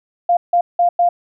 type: tone bursts at uneven times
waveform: sine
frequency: 698.5 Hz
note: F5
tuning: in tune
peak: -10 dBFS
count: 4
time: 0.29-0.37 / 0.53-0.61 / 0.79-0.89 / 0.99-1.09 s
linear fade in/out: 5 ms
effects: none